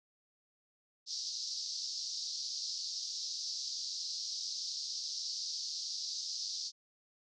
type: band-pass noise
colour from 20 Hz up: pink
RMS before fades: -40 dBFS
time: 1.06-6.72 s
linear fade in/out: 50 ms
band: 4400 to 5700 Hz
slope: 48 dB/octave
effects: none